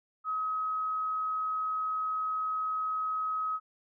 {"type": "tone", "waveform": "sine", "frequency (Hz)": 1272, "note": "D#6", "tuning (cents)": 38, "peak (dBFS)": -29, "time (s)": [0.24, 3.6], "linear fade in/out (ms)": 50, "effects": []}